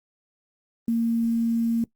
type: tone with quantisation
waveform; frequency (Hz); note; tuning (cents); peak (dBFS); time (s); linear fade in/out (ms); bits
sine; 230.4; A#3; -20; -20; 0.88-1.84; 2; 8
effects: noise-tail reverb RT60 0.1 s tail -22 dB re dry + Opus 32 kbps